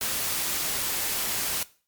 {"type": "noise", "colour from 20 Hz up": "white", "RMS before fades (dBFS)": -28, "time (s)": [0.01, 1.63], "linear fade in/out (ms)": 2, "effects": ["noise-tail reverb RT60 0.4 s tail -19 dB re dry", "MP3 96 kbps"]}